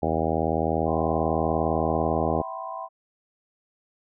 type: harmonic tone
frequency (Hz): 80.2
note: E2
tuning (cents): -47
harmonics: 1 / 2 / 3 / 4 / 5 / 6 / 7 / 8 / 9 / 10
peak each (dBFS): -31 / -31 / -31 / -31 / -31 / -31 / -31 / -31 / -31 / -31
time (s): 0.02-2.42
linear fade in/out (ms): 10
type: chord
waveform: sine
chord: C major seventh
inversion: first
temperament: equal with one note detuned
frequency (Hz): 659.3 / 763.9 / 987.8 / 1046.5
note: E5 / G5 / B5 / C6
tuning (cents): 0 / -45 / 0 / 0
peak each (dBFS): -37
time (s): 0.85-2.89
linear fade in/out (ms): 50
effects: none